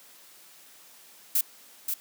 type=noise with echo; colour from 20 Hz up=violet; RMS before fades=-23 dBFS; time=1.35-1.41 s; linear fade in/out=5 ms; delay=530 ms; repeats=1; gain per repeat=-6 dB; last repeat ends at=1.94 s; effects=white hiss -53 dBFS RMS until 2 s + high-pass 200 Hz 12 dB/octave